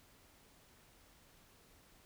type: silence
effects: pink hiss -65 dBFS RMS until 2.05 s